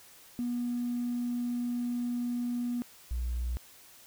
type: tone pair in turn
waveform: triangle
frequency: 242.1 / 60.33 Hz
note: B3 / B1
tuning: -34 / -40 cents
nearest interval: 2 octaves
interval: 2406 cents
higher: first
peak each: -26 dBFS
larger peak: neither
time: 0.39-2.82 / 3.11-3.57 s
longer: first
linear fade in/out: 0 ms
effects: tanh soft clip ceiling -27 dBFS + white hiss -55 dBFS RMS until 4.06 s